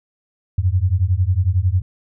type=beating tone pair; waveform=sine; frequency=86.7 / 97.7 Hz; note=F2 / G2; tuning=-12 / -5 cents; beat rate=11 Hz; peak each=-17 dBFS; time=0.58-1.82 s; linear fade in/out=5 ms; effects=none